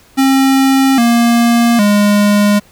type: tone with pitch steps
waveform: square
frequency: 268.5 / 235.1 / 205.8 Hz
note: C4 / A#3 / G#3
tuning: +45 / +15 / -16 cents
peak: -8 dBFS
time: 0.17-2.6 s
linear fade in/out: 20 ms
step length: 810 ms
effects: pink hiss -46 dBFS RMS until 2.71 s